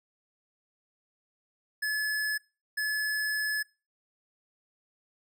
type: tone bursts at uneven times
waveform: square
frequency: 1715 Hz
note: A6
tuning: 45 cents flat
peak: -28 dBFS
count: 2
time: 1.82-2.38 / 2.77-3.63 s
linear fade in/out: 10 ms
effects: noise-tail reverb RT60 0.3 s tail -24 dB re dry